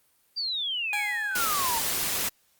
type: exponential sweep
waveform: sine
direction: down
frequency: 4762 to 881 Hz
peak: -27 dBFS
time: 0.36-1.8 s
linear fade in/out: 20 ms
type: tone with exponential decay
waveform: 15% pulse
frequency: 830.6 Hz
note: G#5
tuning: in tune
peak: -21 dBFS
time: 0.93-2.04 s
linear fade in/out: 1 ms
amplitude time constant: 240 ms
type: noise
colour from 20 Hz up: white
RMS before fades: -28 dBFS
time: 1.35-2.29 s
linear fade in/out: 5 ms
effects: white hiss -66 dBFS RMS until 2.59 s + Opus 32 kbps